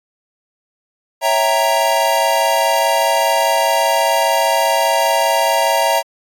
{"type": "chord", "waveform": "square", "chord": "C# diminished seventh", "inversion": "none", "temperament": "equal", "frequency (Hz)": [554.4, 659.3, 784, 932.3], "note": ["C#5", "E5", "G5", "Bb5"], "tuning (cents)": [0, 0, 0, 0], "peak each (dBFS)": [-21, -18, -22, -17], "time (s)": [1.21, 6.03], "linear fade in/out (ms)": 50, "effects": ["AAC 64 kbps"]}